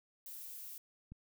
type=noise; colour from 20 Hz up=violet; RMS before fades=-48 dBFS; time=0.26-0.78 s; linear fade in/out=2 ms
type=click; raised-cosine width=5 ms; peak=-37 dBFS; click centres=1.12 s
effects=none